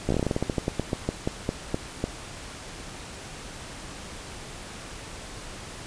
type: slowing click train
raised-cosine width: 2 ms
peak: -11 dBFS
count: 21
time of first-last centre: 0.09-2.04 s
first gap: 15 ms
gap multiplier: 1.17
effects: pink hiss -40 dBFS RMS until 5.86 s + resampled to 22050 Hz